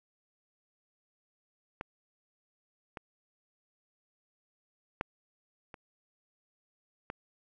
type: clicks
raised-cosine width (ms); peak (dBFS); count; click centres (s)
0.5; -22 / -25 / -16 / -30 / -22; 5; 1.811 / 2.972 / 5.011 / 5.742 / 7.101
effects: none